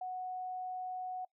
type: tone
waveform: sine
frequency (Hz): 738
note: F#5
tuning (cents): -5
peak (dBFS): -37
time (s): 0.01-1.25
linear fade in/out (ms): 5
effects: noise-tail reverb RT60 0.1 s tail -22 dB re dry